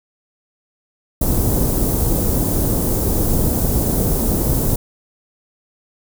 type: band-stop noise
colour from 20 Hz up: pink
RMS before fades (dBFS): -17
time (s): 1.21-4.76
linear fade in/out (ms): 5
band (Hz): 470 to 12000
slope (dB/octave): 12
effects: none